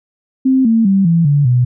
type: tone with pitch steps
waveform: sine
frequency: 262.6 / 226 / 194.47 / 167.35 / 144.01 / 123.93 Hz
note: C4 / A3 / G3 / E3 / D3 / B2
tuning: +6 / +47 / -14 / +26 / -34 / +6 cents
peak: -8 dBFS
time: 0.45-1.65 s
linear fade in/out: 10 ms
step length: 200 ms
effects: none